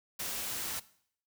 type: noise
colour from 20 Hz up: white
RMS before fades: -37 dBFS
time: 0.19-0.8 s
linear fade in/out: 10 ms
effects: noise-tail reverb RT60 0.6 s tail -18 dB re dry